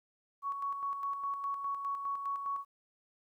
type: tone with tremolo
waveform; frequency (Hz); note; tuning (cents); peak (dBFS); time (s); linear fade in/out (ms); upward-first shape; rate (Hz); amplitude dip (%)
sine; 1116; C#6; +11; -32; 0.42-2.65; 50; square; 4.9; 45
effects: 12-bit